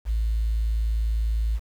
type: tone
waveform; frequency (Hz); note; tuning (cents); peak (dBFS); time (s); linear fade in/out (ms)
sine; 55; A1; 0; -20; 0.05-1.6; 50
effects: tanh soft clip ceiling -16 dBFS + 8-bit